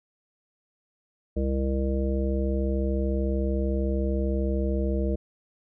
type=harmonic tone; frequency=66.7 Hz; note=C2; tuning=34 cents sharp; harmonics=1 / 3 / 5 / 7 / 9; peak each=-25 / -30 / -32 / -33 / -35 dBFS; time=1.36-5.16 s; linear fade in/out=10 ms; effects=none